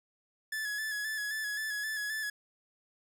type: tone with vibrato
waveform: 45% pulse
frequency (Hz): 1715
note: A6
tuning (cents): -45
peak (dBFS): -33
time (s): 0.52-2.3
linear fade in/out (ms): 5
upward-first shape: square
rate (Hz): 3.8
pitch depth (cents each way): 34
effects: none